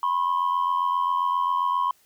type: tone pair together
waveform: sine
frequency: 990 / 1077.5 Hz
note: B5 / C#6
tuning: +4 / -49 cents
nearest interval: minor second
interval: 147 cents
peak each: -22 / -22 dBFS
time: 0.03-1.91 s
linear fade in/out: 2 ms
effects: tanh soft clip ceiling -17 dBFS + white hiss -61 dBFS RMS until 2.05 s